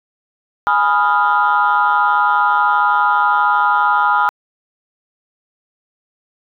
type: chord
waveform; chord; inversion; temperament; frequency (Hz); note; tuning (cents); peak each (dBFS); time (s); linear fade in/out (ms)
sine; F half-diminished seventh; first; equal; 830.6 / 987.8 / 1244.5 / 1396.9; Ab5 / Cb6 / Eb6 / F6; 0 / 0 / 0 / 0; -16; 0.67-4.29; 0
effects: tanh soft clip ceiling -4 dBFS